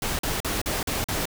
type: noise bursts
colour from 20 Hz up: pink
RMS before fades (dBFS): -27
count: 6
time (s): 0.02-1.255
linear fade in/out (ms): 2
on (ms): 170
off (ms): 43
effects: none